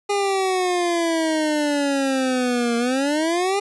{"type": "exponential two-way sweep", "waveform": "25% pulse", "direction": "down then up", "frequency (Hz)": [408.9, 233.1, 408.9], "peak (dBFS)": -15, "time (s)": [0.09, 3.6], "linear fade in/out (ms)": 10, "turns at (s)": 2.77, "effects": ["resampled to 24000 Hz"]}